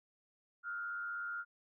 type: tone with frequency modulation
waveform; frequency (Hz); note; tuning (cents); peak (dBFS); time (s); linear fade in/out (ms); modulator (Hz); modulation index
sine; 1406; F6; +11; -38; 0.63-1.45; 50; 95.9; 0.61
effects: none